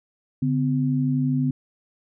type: tone pair together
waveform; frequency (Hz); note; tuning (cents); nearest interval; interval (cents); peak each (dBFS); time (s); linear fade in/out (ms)
sine; 143.34 / 255.4; D3 / C4; -42 / -42; minor seventh; 1000; -22; 0.42-1.51; 5
effects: none